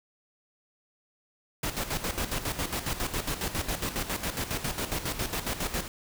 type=noise with tremolo; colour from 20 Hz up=pink; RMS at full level=-30 dBFS; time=1.63-5.88 s; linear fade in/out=5 ms; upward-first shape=square; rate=7.3 Hz; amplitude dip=65%; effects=none